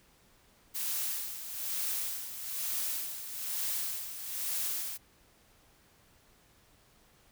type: noise with tremolo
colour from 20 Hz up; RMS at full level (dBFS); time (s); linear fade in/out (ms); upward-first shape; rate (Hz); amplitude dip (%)
blue; -33; 0.74-4.98; 20; sine; 1.1; 65
effects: pink hiss -64 dBFS RMS until 7.31 s